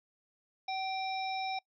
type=harmonic tone with a mistuned harmonic; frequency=764 Hz; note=G5; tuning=45 cents flat; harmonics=1 / 3 / 5 / 7; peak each=-34 / -41 / -44 / -45 dBFS; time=0.68-1.59 s; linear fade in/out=5 ms; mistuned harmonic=3; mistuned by=+51 cents; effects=noise-tail reverb RT60 0.1 s tail -25 dB re dry